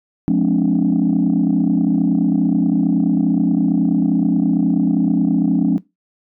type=chord; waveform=sine; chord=D half-diminished seventh; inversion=first; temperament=just; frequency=176.2 / 211.4 / 264.3 / 293.7 Hz; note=F3 / Ab3 / C4 / D4; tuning=+16 / +31 / +18 / 0 cents; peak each=-17 dBFS; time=0.28-5.78 s; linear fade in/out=0 ms; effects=noise-tail reverb RT60 0.2 s tail -20 dB re dry + tanh soft clip ceiling -7 dBFS